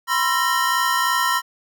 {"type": "tone cluster", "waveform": "square", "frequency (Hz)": [988, 1051, 1346, 1857], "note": ["B5", "C6", "E6", "A#6"], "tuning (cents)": [0, 7, 36, -7], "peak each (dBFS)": -24, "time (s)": [0.07, 1.42], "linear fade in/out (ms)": 50, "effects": []}